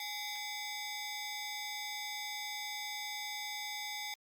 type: ring-modulated tone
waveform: 15% pulse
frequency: 1440 Hz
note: F#6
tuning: 47 cents flat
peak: -29 dBFS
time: 0-4.14 s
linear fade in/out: 2 ms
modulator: 605 Hz
effects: Opus 32 kbps